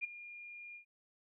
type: tone with ADSR envelope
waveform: sine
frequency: 2415 Hz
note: D7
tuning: 48 cents sharp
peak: -32 dBFS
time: 0.01-0.85 s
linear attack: 31 ms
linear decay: 14 ms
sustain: -15 dB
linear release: 100 ms
effects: none